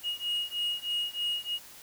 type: beating tone pair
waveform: sine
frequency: 2875 / 2878.2 Hz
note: F7 / F#7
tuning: +50 / -48 cents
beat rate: 3.2 Hz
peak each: -31 dBFS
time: 0.03-1.59 s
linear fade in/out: 50 ms
effects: tanh soft clip ceiling -25 dBFS + white hiss -50 dBFS RMS until 1.82 s